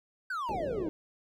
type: exponential sweep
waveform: triangle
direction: down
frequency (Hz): 1573 to 295.9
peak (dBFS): -30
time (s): 0.3-0.89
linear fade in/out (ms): 5
type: low-pass noise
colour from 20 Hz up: white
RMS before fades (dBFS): -38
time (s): 0.49-0.89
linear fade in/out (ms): 0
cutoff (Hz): 610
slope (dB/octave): 48
effects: none